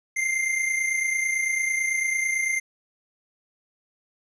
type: tone pair together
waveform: square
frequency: 2093 / 2122 Hz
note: C7 / C7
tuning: 0 / +24 cents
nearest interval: unison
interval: 24 cents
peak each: -24 / -31 dBFS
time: 0.16-2.6 s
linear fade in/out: 10 ms
effects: resampled to 24000 Hz + 10-bit